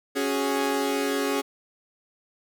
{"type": "chord", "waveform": "sawtooth", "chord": "C# suspended fourth", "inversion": "none", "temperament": "equal", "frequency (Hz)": [277.2, 370, 415.3], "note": ["C#4", "F#4", "G#4"], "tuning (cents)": [0, 0, 0], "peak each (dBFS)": [-23, -28, -23], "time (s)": [0.15, 1.42], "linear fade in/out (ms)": 20, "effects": []}